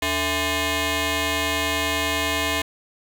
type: ring-modulated tone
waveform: 10% pulse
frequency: 370 Hz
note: F#4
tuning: in tune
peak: -10 dBFS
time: 0.02-2.62 s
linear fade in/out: 5 ms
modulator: 1400 Hz
effects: none